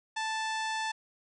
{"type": "harmonic tone with a mistuned harmonic", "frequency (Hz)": 880, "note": "A5", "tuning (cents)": 0, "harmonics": [1, 2, 3, 4, 5, 6, 7, 8, 9, 10], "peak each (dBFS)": [-33, -36, -42, -42, -46, -47, -49, -52, -52, -54], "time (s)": [0.16, 0.92], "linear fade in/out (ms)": 10, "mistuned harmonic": 7, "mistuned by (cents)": -22, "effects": []}